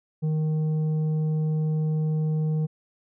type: tone with tanh clipping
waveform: sine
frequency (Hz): 155.56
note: D#3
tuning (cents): 0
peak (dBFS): -23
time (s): 0.22-2.67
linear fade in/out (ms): 20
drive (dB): 6
effects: none